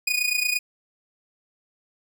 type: tone with amplitude modulation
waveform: sawtooth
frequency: 2471 Hz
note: D#7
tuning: 13 cents flat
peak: -15 dBFS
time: 0.07-0.59 s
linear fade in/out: 5 ms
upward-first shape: sine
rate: 28.8 Hz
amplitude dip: 75%
effects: none